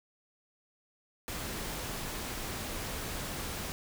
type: noise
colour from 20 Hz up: pink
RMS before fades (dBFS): -38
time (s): 1.28-3.72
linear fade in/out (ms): 0
effects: none